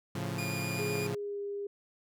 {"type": "chord", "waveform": "sawtooth", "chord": "A augmented", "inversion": "none", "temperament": "equal", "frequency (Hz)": [110, 138.59, 174.61], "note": ["A2", "C#3", "E#3"], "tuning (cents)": [0, 0, 0], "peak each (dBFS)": -34, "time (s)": [0.15, 1.15], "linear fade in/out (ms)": 5}
{"type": "tone with vibrato", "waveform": "sawtooth", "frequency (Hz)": 2431, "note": "D#7", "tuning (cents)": -41, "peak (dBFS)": -34, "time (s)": [0.38, 1.07], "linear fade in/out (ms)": 5, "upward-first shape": "triangle", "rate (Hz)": 8, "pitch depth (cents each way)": 11}
{"type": "tone with pitch glide", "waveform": "sine", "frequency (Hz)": [415.3, 404.2], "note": ["G#4", "G#4"], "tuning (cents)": [0, -47], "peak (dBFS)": -34, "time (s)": [0.79, 1.67], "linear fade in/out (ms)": 5, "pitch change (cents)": -47, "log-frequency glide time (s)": [0.98, 1.4]}
{"effects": []}